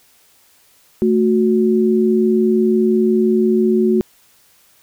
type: tone pair together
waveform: sine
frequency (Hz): 221.1 / 366.9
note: A3 / F#4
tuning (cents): +9 / -15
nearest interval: major sixth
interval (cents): 876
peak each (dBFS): -14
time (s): 1.02-4.01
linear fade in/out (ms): 0
effects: white hiss -53 dBFS RMS until 4.82 s